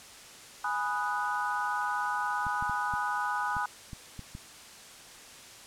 sine chord, G# minor seventh, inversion none, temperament equal, 830.6 / 987.8 / 1244.5 / 1480 Hz, G#5 / B5 / D#6 / F#6, 0 / 0 / 0 / 0 cents, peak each -34 dBFS, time 0.64-3.66 s, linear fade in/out 5 ms
clicks, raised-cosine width 5 ms, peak -28 dBFS, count 8, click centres 2.467 / 2.625 / 2.696 / 2.938 / 3.567 / 3.932 / 4.193 / 4.351 s
effects white hiss -49 dBFS RMS until 5.66 s + low-pass 9000 Hz 12 dB/octave

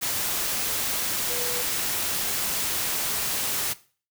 sine tone in noise, 488.9 Hz, B4, 18 cents flat, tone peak -34 dBFS, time 1.29-1.63 s, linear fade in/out 20 ms, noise white, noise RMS -27 dBFS, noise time 0.01-3.74 s, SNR -10 dB, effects noise-tail reverb RT60 0.4 s tail -18 dB re dry

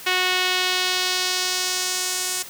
sawtooth tone with band-pass filter sweep, 367.2 Hz, F#4, 13 cents flat, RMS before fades -23 dBFS, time 0.06-2.43 s, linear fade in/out 10 ms, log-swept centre 2700 to 8300 Hz, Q 1.3, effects white hiss -39 dBFS RMS until 2.49 s + high-pass 80 Hz 12 dB/octave

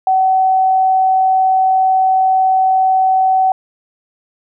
sine tone, 757 Hz, F#5, 39 cents sharp, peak -9 dBFS, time 0.07-3.52 s, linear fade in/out 2 ms, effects none

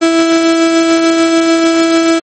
35% pulse tone with tremolo, 329.6 Hz, E4, in tune, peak -4 dBFS, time 0.01-2.2 s, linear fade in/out 20 ms, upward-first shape sine, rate 6.8 Hz, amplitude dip 30%, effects MP3 32 kbps

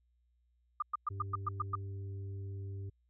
sine tone bursts, 1210 Hz, D#6, 49 cents flat, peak -30 dBFS, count 8, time 0.8-1.754 s, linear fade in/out 5 ms, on 23 ms, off 110 ms
harmonic tone, 98 Hz, G2, in tune, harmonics 1 / 3 / 4, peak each -39 / -58 / -54 dBFS, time 1.1-2.9 s, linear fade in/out 10 ms
effects added 60 Hz sine -70 dBFS peak until 3.09 s

